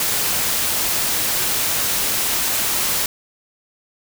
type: noise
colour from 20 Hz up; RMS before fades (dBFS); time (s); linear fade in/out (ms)
white; -20; 0-3.06; 2
effects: none